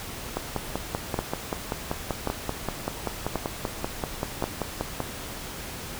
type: two click trains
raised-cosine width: 1 ms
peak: -11 / -12 dBFS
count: 4 / 25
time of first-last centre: 1.19-4.44 / 0.37-5.003 s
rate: 0.923 / 5.18 Hz
effects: pink hiss -37 dBFS RMS until 5.99 s